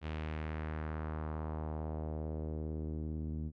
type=tone with low-pass filter sweep; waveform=sawtooth; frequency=77.78 Hz; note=D#2; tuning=in tune; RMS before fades=-39 dBFS; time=0.01-3.52 s; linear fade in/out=50 ms; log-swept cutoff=3000 to 230 Hz; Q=1.6; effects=none